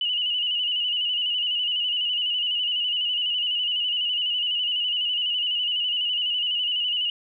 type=tone with vibrato; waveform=sine; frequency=2924 Hz; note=F#7; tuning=21 cents flat; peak=-22 dBFS; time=0.01-7.1 s; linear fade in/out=2 ms; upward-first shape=square; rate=12 Hz; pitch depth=41 cents each way; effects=none